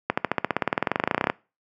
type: accelerating click train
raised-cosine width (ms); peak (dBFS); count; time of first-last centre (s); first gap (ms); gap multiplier
0.5; -5; 26; 0.1-1.299; 75; 0.96
effects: noise-tail reverb RT60 0.3 s tail -22 dB re dry + high-pass 150 Hz 12 dB/octave